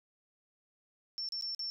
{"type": "tone with dropouts", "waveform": "sine", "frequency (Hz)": 5410, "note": "E8", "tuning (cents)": 44, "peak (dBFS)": -35, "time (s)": [1.18, 1.7], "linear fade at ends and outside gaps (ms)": 0, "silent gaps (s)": [[1.288, 1.322], [1.411, 1.423], [1.548, 1.593]], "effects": []}